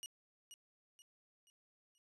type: tone with echo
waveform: 20% pulse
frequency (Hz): 2897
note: F#7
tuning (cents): -37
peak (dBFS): -39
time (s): 0.03-0.06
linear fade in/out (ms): 0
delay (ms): 480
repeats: 4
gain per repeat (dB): -8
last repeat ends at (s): 1.98
effects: resampled to 32000 Hz